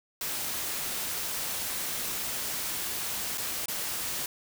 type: noise with dropouts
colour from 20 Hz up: white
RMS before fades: -33 dBFS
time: 0.21-4.26 s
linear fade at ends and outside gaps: 2 ms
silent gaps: 3.375-3.38 / 3.658-3.682 s
effects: none